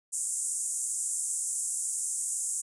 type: band-pass noise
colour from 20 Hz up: white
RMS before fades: -32 dBFS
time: 0.12-2.62 s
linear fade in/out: 20 ms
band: 7100 to 9600 Hz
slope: 48 dB/octave
effects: resampled to 24000 Hz